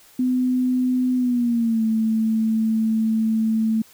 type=tone with pitch glide; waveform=sine; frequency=253 to 221.5 Hz; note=B3 to A3; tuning=+42 to +12 cents; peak=-17 dBFS; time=0.19-3.82 s; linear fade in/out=5 ms; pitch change=-230 cents; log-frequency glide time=1.16-1.84 s; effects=white hiss -51 dBFS RMS until 3.93 s